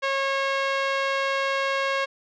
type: tone with low-pass filter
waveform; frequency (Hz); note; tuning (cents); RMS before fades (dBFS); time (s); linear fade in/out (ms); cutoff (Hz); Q
5% pulse; 545; C#5; -29; -25; 0.02-2.06; 20; 2100; 0.6
effects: none